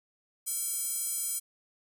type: tone with high-pass filter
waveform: square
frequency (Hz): 459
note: A#4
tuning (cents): -27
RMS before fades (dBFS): -33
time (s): 0.46-1.4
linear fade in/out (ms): 20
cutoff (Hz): 8900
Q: 2.4
effects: none